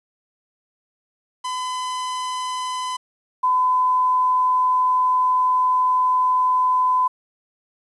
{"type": "tone pair in turn", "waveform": ["45% pulse", "sine"], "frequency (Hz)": [1011, 1011], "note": ["B5", "B5"], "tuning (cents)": [40, 40], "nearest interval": "unison", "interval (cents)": 0, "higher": "neither", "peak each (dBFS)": [-24, -15], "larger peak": "second", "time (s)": [[1.44, 2.97], [3.43, 7.08]], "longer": "second", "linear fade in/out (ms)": 10, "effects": ["resampled to 24000 Hz", "9-bit"]}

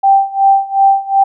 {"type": "tone with tremolo", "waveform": "sine", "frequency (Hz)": 784, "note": "G5", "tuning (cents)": 0, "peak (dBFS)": -4, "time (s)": [0.03, 1.24], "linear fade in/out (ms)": 10, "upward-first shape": "sine", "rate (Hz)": 2.7, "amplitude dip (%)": 90, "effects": []}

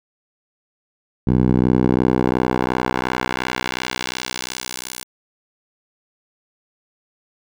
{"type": "tone with band-pass filter sweep", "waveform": "10% pulse", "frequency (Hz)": 62.8, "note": "B1", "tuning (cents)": 30, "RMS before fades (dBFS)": -20, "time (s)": [1.27, 5.04], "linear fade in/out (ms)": 5, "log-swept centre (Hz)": [160, 11000], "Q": 0.74, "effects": []}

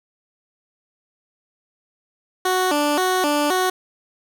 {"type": "tone with vibrato", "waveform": "15% pulse", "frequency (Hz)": 329.6, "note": "E4", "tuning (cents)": 0, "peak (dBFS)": -11, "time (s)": [2.45, 3.7], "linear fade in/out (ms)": 5, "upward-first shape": "square", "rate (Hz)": 1.9, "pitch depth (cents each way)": 200, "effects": []}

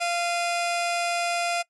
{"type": "tone pair together", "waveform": "sawtooth", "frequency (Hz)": [691.7, 2465], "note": ["F5", "D#7"], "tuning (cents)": [-17, -17], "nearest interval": "octave + minor seventh", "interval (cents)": 2200, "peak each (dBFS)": [-21, -27], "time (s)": [0, 1.63], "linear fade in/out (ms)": 20, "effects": ["noise-tail reverb RT60 0.1 s tail -22 dB re dry", "resampled to 24000 Hz"]}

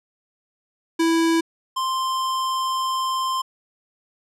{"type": "tone pair in turn", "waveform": "square", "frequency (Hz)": [329.6, 1046.4], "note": ["E4", "C6"], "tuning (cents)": [0, 0], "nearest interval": "octave + minor sixth", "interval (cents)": 2000, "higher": "second", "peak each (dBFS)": [-17, -22], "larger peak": "first", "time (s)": [[0.99, 1.41], [1.76, 3.42]], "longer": "second", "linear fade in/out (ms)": 10, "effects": ["low-pass 10000 Hz 12 dB/octave"]}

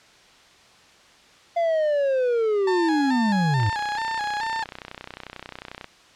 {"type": "linear sweep", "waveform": "triangle", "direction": "down", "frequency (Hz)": [690, 96.7], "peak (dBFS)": -17, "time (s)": [1.56, 3.7], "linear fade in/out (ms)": 10}
{"type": "tone with vibrato", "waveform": "30% pulse", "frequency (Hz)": 865, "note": "A5", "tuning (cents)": -30, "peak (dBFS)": -22, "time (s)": [2.67, 4.64], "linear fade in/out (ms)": 5, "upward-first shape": "square", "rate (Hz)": 2.3, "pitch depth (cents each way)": 65}
{"type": "click train", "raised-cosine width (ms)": 0.3, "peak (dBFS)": -19, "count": 71, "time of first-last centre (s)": [3.6, 5.844], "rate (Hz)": 31.2}
{"effects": ["white hiss -52 dBFS RMS until 6.15 s", "low-pass 5000 Hz 12 dB/octave"]}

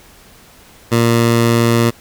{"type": "tone", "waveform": "15% pulse", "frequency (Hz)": 116.8, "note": "A#2", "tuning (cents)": 4, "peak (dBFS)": -4, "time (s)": [0.91, 1.91], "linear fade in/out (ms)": 20, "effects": ["pink hiss -44 dBFS RMS until 2 s"]}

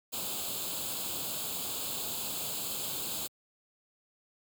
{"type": "noise with comb filter", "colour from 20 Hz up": "white", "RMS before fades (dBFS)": -36, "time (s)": [0.12, 3.28], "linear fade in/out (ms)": 20, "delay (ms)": 0.26, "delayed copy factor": 0.8, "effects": ["high-pass 80 Hz 12 dB/octave"]}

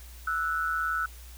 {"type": "tone pair together", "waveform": "sine", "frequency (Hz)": [1318.5, 1477.1], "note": ["E6", "F#6"], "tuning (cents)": [0, -3], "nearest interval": "major second", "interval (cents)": 197, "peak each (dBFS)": [-29, -29], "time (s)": [0.27, 1.06], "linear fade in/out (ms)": 5, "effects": ["added 60 Hz sine -44 dBFS peak until 1.37 s", "white hiss -52 dBFS RMS until 1.37 s"]}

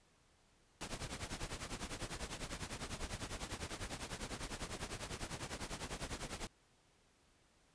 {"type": "noise with tremolo", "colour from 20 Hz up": "pink", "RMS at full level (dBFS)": -41, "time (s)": [0.81, 6.47], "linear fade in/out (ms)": 0, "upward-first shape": "triangle", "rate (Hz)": 10, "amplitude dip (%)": 90, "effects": ["pink hiss -71 dBFS RMS until 7.74 s", "resampled to 22050 Hz"]}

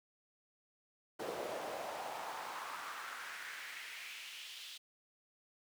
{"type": "noise with high-pass filter sweep", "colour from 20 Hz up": "brown", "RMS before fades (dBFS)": -45, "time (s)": [1.19, 4.78], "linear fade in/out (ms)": 10, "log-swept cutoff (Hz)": [460, 3500], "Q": 2.5, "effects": []}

